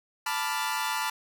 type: chord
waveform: sawtooth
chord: B half-diminished seventh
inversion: third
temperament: equal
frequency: 880 / 987.8 / 1174.7 / 1396.9 Hz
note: A5 / B5 / D6 / F6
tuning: 0 / 0 / 0 / 0 cents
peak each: -28 / -29 / -32 / -31 dBFS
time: 0.26-1.1 s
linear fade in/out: 5 ms
effects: none